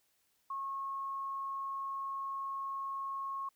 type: tone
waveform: sine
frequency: 1090 Hz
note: C#6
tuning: 29 cents flat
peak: -36 dBFS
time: 0.5-3.49 s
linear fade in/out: 5 ms
effects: white hiss -75 dBFS RMS until 3.55 s